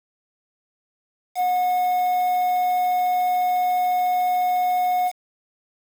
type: tone with quantisation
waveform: triangle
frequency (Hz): 727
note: F#5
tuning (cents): -31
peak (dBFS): -16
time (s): 1.35-5.12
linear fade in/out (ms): 50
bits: 6
effects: none